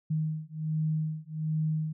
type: beating tone pair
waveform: sine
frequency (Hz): 155.56 / 156.86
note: D#3 / D#3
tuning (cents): 0 / +14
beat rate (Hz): 1.3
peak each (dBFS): -31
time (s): 0.1-1.93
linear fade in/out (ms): 10
effects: none